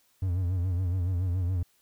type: tone with vibrato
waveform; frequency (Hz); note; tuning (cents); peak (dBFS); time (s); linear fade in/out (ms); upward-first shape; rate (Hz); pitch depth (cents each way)
triangle; 90.4; F#2; -40; -23; 0.22-1.63; 5; sine; 7.1; 87
effects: white hiss -67 dBFS RMS until 1.81 s